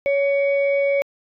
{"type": "tone pair together", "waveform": "sine", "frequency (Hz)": [559.6, 2248], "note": ["C#5", "C#7"], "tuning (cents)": [16, 24], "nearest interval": "2 octaves", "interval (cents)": 2408, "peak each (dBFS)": [-16, -25], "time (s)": [0.06, 1.02], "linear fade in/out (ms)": 0, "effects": ["tanh soft clip ceiling -9 dBFS"]}